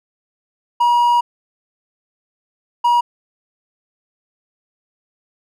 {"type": "tone pair in turn", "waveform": "triangle", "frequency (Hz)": [958, 958], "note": ["A#5", "A#5"], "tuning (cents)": [47, 47], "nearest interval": "unison", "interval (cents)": 0, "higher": "neither", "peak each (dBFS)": -9, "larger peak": "neither", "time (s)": [[0.8, 1.21], [2.84, 3.01]], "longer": "first", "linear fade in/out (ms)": 10, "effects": []}